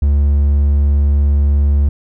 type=tone; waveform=triangle; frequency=71.5 Hz; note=D2; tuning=46 cents flat; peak=-7 dBFS; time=0.02-1.89 s; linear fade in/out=5 ms; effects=none